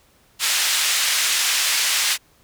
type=band-pass noise; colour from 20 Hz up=pink; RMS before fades=-20 dBFS; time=0.39-2.18 s; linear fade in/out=50 ms; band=2200 to 10000 Hz; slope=12 dB/octave; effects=pink hiss -57 dBFS RMS until 2.43 s